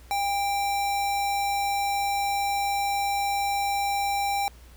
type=tone with sample-and-hold; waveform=sine; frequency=803 Hz; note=G5; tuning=41 cents sharp; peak=-23 dBFS; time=0.11-4.48 s; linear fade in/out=0 ms; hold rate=3150 Hz; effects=added 60 Hz sine -47 dBFS peak until 4.76 s + pink hiss -55 dBFS RMS until 4.76 s